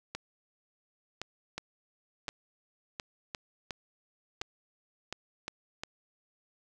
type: two click trains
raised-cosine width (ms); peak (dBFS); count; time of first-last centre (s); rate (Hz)
0.2; -19 / -19; 6 / 7; 0.15-5.48 / 1.58-5.835; 0.938 / 1.41
effects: none